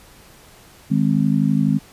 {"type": "chord", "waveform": "sine", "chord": "Ab major", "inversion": "second", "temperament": "just", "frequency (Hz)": [155.74, 207.7, 259.6], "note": ["Eb3", "Ab3", "C4"], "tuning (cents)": [2, 0, -13], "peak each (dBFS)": [-19, -18, -20], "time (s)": [0.9, 1.79], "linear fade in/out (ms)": 20, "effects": ["pink hiss -47 dBFS RMS until 1.92 s", "resampled to 32000 Hz"]}